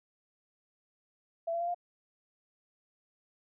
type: tone with pitch steps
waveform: sine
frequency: 668 / 679.3 / 690.8 / 702.4 Hz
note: E5 / F5 / F5 / F5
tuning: +23 / -48 / -19 / +10 cents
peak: -30 dBFS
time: 1.47-1.746 s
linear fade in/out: 10 ms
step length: 69 ms
effects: none